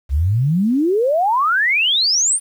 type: exponential sweep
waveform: sine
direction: up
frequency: 63.3 to 9450 Hz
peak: -13 dBFS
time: 0.09-2.4 s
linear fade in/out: 50 ms
effects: 8-bit